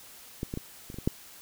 clicks, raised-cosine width 3 ms, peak -18 / -20 / -20 / -28 / -29 / -24 / -11 dBFS, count 7, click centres 0.431 / 0.539 / 0.574 / 0.901 / 0.943 / 0.986 / 1.075 s, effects white hiss -50 dBFS RMS until 1.41 s

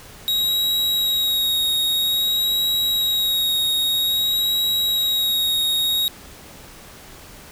45% pulse tone with vibrato, 3800 Hz, A#7, 33 cents sharp, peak -17 dBFS, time 0.28-6.08 s, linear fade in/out 0 ms, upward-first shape sine, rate 0.51 Hz, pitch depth 21 cents each way, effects pink hiss -42 dBFS RMS until 7.51 s

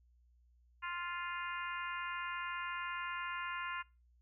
harmonic tone with a mistuned harmonic, 349.2 Hz, F4, in tune, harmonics 3 / 4 / 5 / 6 / 7 / 8, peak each -42 / -44 / -46 / -48 / -49 / -50 dBFS, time 0.82-3.83 s, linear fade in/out 20 ms, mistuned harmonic 7, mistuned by +16 cents, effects noise-tail reverb RT60 0.3 s tail -24 dB re dry + added 60 Hz sine -65 dBFS peak until 4.21 s

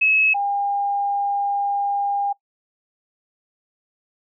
sine tone pair in turn, 2579 / 805.3 Hz, E7 / G5, -39 / +46 cents, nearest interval octave + minor sixth, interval 2015 cents, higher first, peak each -14 / -19 dBFS, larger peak first, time 0.01-0.34 / 0.34-2.33 s, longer second, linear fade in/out 10 ms, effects noise-tail reverb RT60 0.1 s tail -21 dB re dry

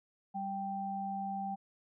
sine tone pair together, 196 / 784 Hz, G3 / G5, 0 / 0 cents, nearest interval 2 octaves, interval 2400 cents, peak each -40 / -36 dBFS, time 0.34-1.56 s, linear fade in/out 20 ms, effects none

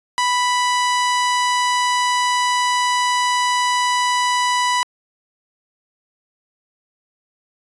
sawtooth tone, 988 Hz, B5, in tune, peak -12 dBFS, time 0.18-4.83 s, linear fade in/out 0 ms, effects resampled to 22050 Hz

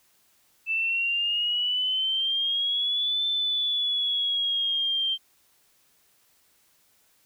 sine exponential two-way sweep, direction up then down, 2637 to 3541 to 3145 Hz, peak -23 dBFS, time 0.66-5.18 s, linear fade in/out 50 ms, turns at 3.26 s, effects white hiss -64 dBFS RMS until 7.25 s

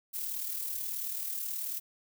violet noise with amplitude modulation, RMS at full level -34 dBFS, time 0.13-1.8 s, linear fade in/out 20 ms, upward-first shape sine, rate 38.5 Hz, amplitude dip 45%, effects none

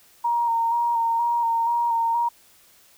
sine tone with vibrato, 932.3 Hz, A#5, in tune, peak -19 dBFS, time 0.24-2.29 s, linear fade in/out 10 ms, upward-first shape square, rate 2.1 Hz, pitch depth 22 cents each way, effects white hiss -55 dBFS RMS until 2.97 s

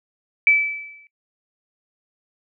sine tone with exponential decay, 2310 Hz, D7, 29 cents flat, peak -9 dBFS, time 0.47-1.07 s, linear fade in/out 1 ms, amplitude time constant 130 ms, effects noise-tail reverb RT60 0.1 s tail -21 dB re dry

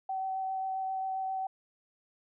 sine tone with vibrato, 763 Hz, G5, 47 cents flat, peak -31 dBFS, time 0.09-1.47 s, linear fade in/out 5 ms, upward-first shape sine, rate 7.5 Hz, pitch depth 10 cents each way, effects none

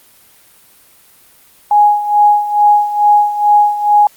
sine tone with tremolo, 830.6 Hz, G#5, in tune, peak -4 dBFS, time 1.71-4.07 s, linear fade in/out 2 ms, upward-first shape sine, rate 2.3 Hz, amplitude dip 75%, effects white hiss -46 dBFS RMS until 4.16 s + Opus 32 kbps

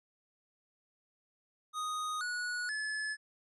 square tone with pitch steps, 1244.5 / 1463 / 1719.8 Hz, D#6 / F#6 / A6, 0 / -20 / -40 cents, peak -35 dBFS, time 1.73-3.17 s, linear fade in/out 50 ms, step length 480 ms, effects resampled to 24000 Hz

